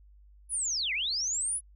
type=linear two-way sweep; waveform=sine; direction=down then up; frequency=10430 to 1975.5 to 10430 Hz; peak=-28 dBFS; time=0.49-1.61 s; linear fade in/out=50 ms; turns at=0.93 s; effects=added 50 Hz sine -53 dBFS peak until 1.75 s